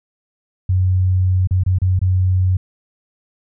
sine tone with dropouts, 92.5 Hz, F#2, in tune, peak -12 dBFS, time 0.69-2.57 s, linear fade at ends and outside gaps 5 ms, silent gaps 1.473-1.509 / 1.636-1.662 / 1.786-1.817 / 1.992-2.015 s, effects none

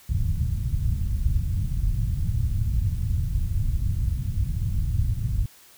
white low-pass noise, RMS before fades -24 dBFS, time 0.09-5.46 s, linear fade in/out 5 ms, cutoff 110 Hz, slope 24 dB/octave, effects white hiss -52 dBFS RMS until 5.77 s

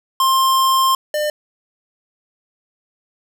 square tone pair in turn, 1057 / 600.5 Hz, C6 / D5, +17 / +38 cents, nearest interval minor seventh, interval 979 cents, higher first, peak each -13 / -18 dBFS, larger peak first, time 0.2-0.95 / 1.14-1.3 s, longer first, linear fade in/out 2 ms, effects none

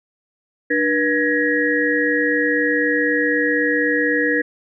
sine tone cluster, 298.7 / 482.5 / 1670 / 1894 Hz, D4 / B4 / G#6 / A#6, +29 / -40 / +9 / +27 cents, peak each -21 dBFS, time 0.7-4.42 s, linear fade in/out 10 ms, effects none

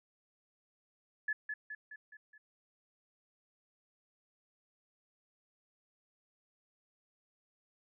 sine tone with echo, 1715 Hz, A6, 45 cents flat, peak -31 dBFS, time 1.28-1.33 s, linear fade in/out 5 ms, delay 210 ms, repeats 5, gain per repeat -5 dB, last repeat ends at 2.38 s, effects none

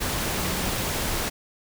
sine tone in noise, 185 Hz, F#3, in tune, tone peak -34 dBFS, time 0.39-0.69 s, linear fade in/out 20 ms, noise pink, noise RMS -27 dBFS, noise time 0-1.3 s, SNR -10 dB, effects none

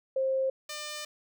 sine / 5% pulse tone pair in turn, 530 / 599.7 Hz, C5 / D5, +22 / +36 cents, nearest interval major second, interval 214 cents, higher second, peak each -25 dBFS, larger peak neither, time 0.16-0.5 / 0.69-1.05 s, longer second, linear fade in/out 5 ms, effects none

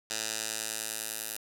10% pulse tone with band-pass filter sweep, 110 Hz, A2, in tune, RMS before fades -36 dBFS, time 0.1-1.37 s, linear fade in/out 5 ms, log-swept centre 6500 to 12000 Hz, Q 1.1, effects 9-bit

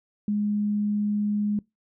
sine tone, 207.7 Hz, G#3, in tune, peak -22 dBFS, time 0.28-1.59 s, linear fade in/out 2 ms, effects noise-tail reverb RT60 0.2 s tail -24 dB re dry

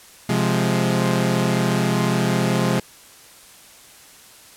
sawtooth chord, F minor, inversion second, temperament equal with one note detuned, 130.81 / 174.61 / 208.9 Hz, C3 / F3 / Ab3, 0 / 0 / +10 cents, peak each -18 dBFS, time 0.29-2.8 s, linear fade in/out 5 ms, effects white hiss -46 dBFS RMS until 4.56 s + low-pass 12000 Hz 12 dB/octave

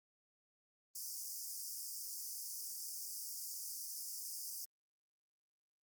pink high-pass noise, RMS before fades -45 dBFS, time 0.95-4.65 s, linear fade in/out 5 ms, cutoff 4900 Hz, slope 96 dB/octave, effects Opus 24 kbps

